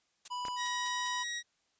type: noise bursts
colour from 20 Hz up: blue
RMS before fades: -42 dBFS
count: 5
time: 0.25-1.085 s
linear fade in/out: 5 ms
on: 31 ms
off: 170 ms
type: tone with pitch glide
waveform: square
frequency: 987.8 to 994.1 Hz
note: B5 to B5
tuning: 0 to +11 cents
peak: -36 dBFS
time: 0.3-1.24 s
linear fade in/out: 20 ms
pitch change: +11 cents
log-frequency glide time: 0.45-1.04 s
type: clicks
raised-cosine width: 0.5 ms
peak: -27 / -28 dBFS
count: 2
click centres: 0.452 / 0.483 s
type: tone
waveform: 20% pulse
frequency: 1900 Hz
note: A#6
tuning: 33 cents sharp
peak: -30 dBFS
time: 0.56-1.43 s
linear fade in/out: 50 ms
effects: white hiss -75 dBFS RMS until 1.79 s + resampled to 16000 Hz